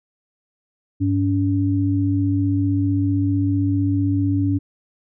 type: tone pair together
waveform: sine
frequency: 99.8 / 283.9 Hz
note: G2 / C#4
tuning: +32 / +41 cents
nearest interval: octave + tritone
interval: 1809 cents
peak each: -19 dBFS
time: 1-4.59 s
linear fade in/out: 20 ms
effects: none